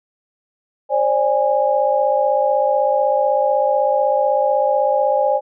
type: tone cluster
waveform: sine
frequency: 533 / 589 / 823 Hz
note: C5 / D5 / G#5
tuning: +32 / +5 / -16 cents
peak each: -18 dBFS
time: 0.89-5.41 s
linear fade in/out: 50 ms
effects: none